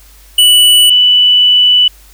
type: tone pair in turn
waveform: square / sine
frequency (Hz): 2960 / 2973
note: F#7 / F#7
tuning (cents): 0 / +8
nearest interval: unison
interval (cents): 8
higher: second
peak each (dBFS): -4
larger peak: neither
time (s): 0.38-0.9 / 0.9-1.88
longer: second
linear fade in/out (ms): 5
effects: added 50 Hz sine -39 dBFS peak until 2.13 s + white hiss -43 dBFS RMS until 2.13 s